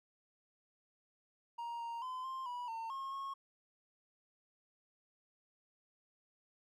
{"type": "tone with pitch steps", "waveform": "triangle", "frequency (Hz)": [939, 932, 1022, 1050, 975, 906, 1079, 1091], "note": ["A#5", "A#5", "C6", "C6", "B5", "A#5", "C#6", "C#6"], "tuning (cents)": [12, -1, -41, 6, -23, -50, -47, -28], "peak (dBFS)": -38, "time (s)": [1.58, 3.34], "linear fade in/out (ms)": 10, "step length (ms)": 220, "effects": []}